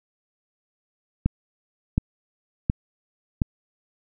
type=click train; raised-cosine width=5 ms; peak=-7 dBFS; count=4; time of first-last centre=1.26-3.418 s; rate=1.39 Hz; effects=none